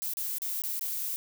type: noise with dropouts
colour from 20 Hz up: violet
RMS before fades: -33 dBFS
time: 0.02-1.16 s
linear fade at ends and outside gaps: 0 ms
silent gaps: 0.136-0.17 / 0.384-0.419 / 0.62-0.637 / 0.794-0.811 s
effects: none